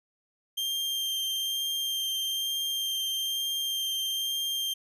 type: tone with vibrato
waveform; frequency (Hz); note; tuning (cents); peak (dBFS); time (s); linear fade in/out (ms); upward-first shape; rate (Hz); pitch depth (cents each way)
40% pulse; 3173; G7; +20; -27; 0.57-4.74; 10; sine; 1.1; 9
effects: none